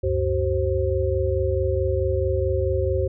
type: tone cluster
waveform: sine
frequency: 71.4 / 96 / 379.2 / 529 Hz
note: D2 / G2 / F#4 / C5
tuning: -48 / -36 / +43 / +19 cents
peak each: -25 dBFS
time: 0.03-3.08 s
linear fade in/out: 10 ms
effects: none